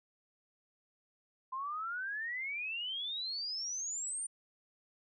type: exponential sweep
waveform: sine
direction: up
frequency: 1025 to 9160 Hz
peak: -36 dBFS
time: 1.52-4.27 s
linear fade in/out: 10 ms
effects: none